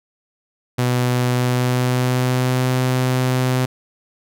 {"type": "tone with pitch glide", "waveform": "sawtooth", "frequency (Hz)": [124.2, 127.84], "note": ["B2", "C3"], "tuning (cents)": [10, -40], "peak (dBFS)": -12, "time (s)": [0.78, 3.66], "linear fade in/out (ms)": 10, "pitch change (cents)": 50, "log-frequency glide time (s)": [1.31, 2.72], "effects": []}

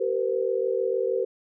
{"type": "tone cluster", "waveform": "sine", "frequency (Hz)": [386.1, 463.5, 510], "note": ["G4", "A#4", "C5"], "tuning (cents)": [-26, -10, -44], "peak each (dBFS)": -27, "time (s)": [0, 1.25], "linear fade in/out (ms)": 10, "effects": []}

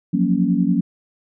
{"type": "chord", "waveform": "sine", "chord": "Gb major seventh", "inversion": "third", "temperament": "equal", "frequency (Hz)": [174.61, 185, 233.1, 277.2], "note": ["F3", "Gb3", "Bb3", "Db4"], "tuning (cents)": [0, 0, 0, 0], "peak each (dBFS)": [-21, -19, -21, -21], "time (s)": [0.13, 0.81], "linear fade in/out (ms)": 10, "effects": []}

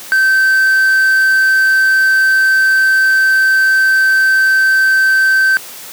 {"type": "tone", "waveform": "triangle", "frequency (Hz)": 1549, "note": "G6", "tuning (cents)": -21, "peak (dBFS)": -6, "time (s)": [0.12, 5.57], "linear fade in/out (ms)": 0, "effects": ["white hiss -31 dBFS RMS until 5.92 s", "high-pass 150 Hz 12 dB/octave"]}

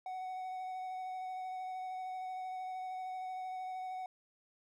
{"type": "tone with vibrato", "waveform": "triangle", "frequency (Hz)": 745, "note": "F#5", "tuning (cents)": 12, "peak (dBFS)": -37, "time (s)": [0.06, 4.06], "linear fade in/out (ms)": 2, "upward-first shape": "triangle", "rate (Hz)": 13, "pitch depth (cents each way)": 16, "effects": []}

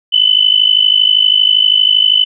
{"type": "tone with amplitude modulation", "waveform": "sine", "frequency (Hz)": 3008, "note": "F#7", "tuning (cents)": 28, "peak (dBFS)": -3, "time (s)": [0.12, 2.25], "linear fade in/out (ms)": 20, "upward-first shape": "sine", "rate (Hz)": 52.6, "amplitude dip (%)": 85, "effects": []}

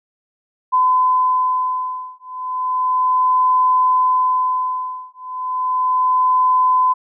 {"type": "beating tone pair", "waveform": "sine", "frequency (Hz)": [1015, 1015.34], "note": ["B5", "B5"], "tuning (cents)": [47, 48], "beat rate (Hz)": 0.34, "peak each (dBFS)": -17, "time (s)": [0.72, 6.94], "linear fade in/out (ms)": 20, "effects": []}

